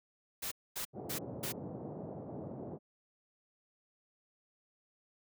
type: noise bursts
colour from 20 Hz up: white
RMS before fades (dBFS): -39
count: 4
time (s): 0.42-1.524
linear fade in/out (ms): 10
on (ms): 96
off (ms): 240
type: band-pass noise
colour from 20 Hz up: pink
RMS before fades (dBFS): -44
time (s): 0.93-2.79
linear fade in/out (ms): 50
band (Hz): 120 to 680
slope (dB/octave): 24
effects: none